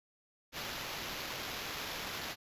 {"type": "noise with sample-and-hold", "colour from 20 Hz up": "white", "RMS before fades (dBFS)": -41, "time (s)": [0.52, 2.36], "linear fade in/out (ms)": 50, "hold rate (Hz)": 8820, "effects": ["resampled to 32000 Hz"]}